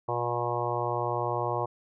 harmonic tone, 120 Hz, B2, 49 cents flat, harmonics 1 / 3 / 4 / 5 / 6 / 7 / 8 / 9, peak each -35 / -35 / -35 / -35 / -35 / -35 / -35 / -35 dBFS, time 0.08-1.66 s, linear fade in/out 10 ms, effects none

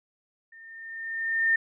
sine tone with level ramp, 1814 Hz, A#6, 48 cents flat, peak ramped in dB -47 to -18 dBFS, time 0.52-1.56 s, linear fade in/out 5 ms, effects none

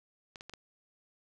clicks, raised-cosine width 0.2 ms, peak -28 dBFS, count 4, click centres 0.358 / 0.409 / 0.496 / 0.537 s, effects none

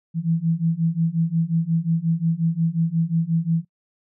sine beating tone pair, 162.1 / 167.7 Hz, E3 / E3, -29 / +30 cents, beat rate 5.6 Hz, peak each -22 / -21 dBFS, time 0.14-3.65 s, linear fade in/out 50 ms, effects noise-tail reverb RT60 0.1 s tail -24 dB re dry

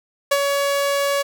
sawtooth tone with ADSR envelope, 563 Hz, C#5, 27 cents sharp, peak -9 dBFS, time 0.31-1.23 s, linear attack 9 ms, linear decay 46 ms, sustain -5 dB, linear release 17 ms, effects none

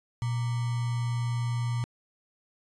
sine tone with sample-and-hold, 119.9 Hz, A#2, 49 cents sharp, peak -26 dBFS, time 0.22-1.84 s, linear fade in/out 0 ms, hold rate 1050 Hz, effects resampled to 22050 Hz

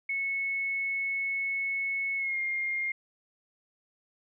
sine tone with pitch glide, 2200 to 2123 Hz, C#7 to C7, -14 to +25 cents, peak -28 dBFS, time 0.09-2.92 s, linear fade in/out 5 ms, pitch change -61 cents, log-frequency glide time 2.17-2.39 s, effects none

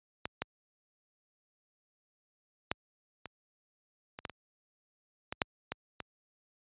clicks, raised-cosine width 0.3 ms, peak -18 / -16 / -13 / -25 / -25 / -19 / -27 / -19 / -10 / -18 / -22 dBFS, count 11, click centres 0.255 / 0.42 / 2.715 / 3.257 / 4.189 / 4.252 / 4.297 / 5.325 / 5.418 / 5.72 / 6.003 s, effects high-pass 60 Hz 12 dB/octave + resampled to 8000 Hz

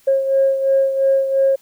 sine beating tone pair, 540 / 542.9 Hz, C#5 / C#5, -45 / -36 cents, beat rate 2.9 Hz, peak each -13 / -20 dBFS, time 0.07-1.56 s, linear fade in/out 10 ms, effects tanh soft clip ceiling -6 dBFS + white hiss -54 dBFS RMS until 1.61 s

